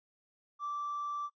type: tone with hard clipping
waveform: sine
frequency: 1168 Hz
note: D6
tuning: 10 cents flat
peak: -35 dBFS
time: 0.59-1.3 s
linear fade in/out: 50 ms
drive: 1 dB
effects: noise-tail reverb RT60 0.1 s tail -21 dB re dry + resampled to 16000 Hz